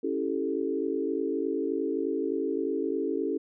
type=chord; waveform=sine; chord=A dominant seventh; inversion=first; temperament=equal with one note detuned; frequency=277.2 / 328.7 / 392 / 440 Hz; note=C#4 / E4 / G4 / A4; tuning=0 / -5 / 0 / 0 cents; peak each=-32 dBFS; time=0.03-3.38 s; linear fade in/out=10 ms; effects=none